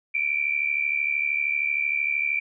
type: tone pair together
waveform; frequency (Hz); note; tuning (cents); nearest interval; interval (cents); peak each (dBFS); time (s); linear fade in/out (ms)
sine; 2310 / 2383; D7 / D7; -29 / +25; minor second; 54; -25; 0.14-2.4; 10
effects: none